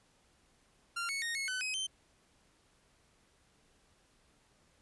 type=tone with pitch steps; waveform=sawtooth; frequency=1386 / 2210 / 1857 / 2183 / 1511 / 2533 / 3104 Hz; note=F6 / C#7 / A#6 / C#7 / F#6 / D#7 / G7; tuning=-14 / -6 / -7 / -27 / +36 / +30 / -18 cents; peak=-31 dBFS; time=0.96-1.87 s; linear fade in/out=10 ms; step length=130 ms; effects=pink hiss -69 dBFS RMS until 4.81 s + resampled to 24000 Hz